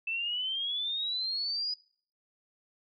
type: exponential sweep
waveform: sine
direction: up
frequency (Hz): 2637 to 4978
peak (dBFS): -30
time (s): 0.07-1.74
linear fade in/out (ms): 5
effects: noise-tail reverb RT60 0.5 s tail -23 dB re dry